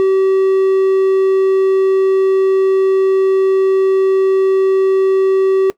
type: tone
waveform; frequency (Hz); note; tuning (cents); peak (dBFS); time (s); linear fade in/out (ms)
triangle; 383.3; G4; -39; -7; 0-5.7; 0
effects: noise-tail reverb RT60 0.1 s tail -18 dB re dry